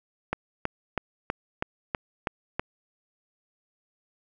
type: click train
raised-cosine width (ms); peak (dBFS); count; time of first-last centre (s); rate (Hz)
0.5; -11; 8; 0.33-2.595; 3.09
effects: none